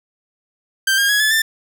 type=tone with pitch steps; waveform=sawtooth; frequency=1568 / 1618.6 / 1670.9 / 1724.8 / 1780.5 Hz; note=G6 / G#6 / G#6 / A6 / A6; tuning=0 / -45 / +10 / -35 / +20 cents; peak=-10 dBFS; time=0.87-1.42 s; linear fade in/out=5 ms; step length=110 ms; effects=none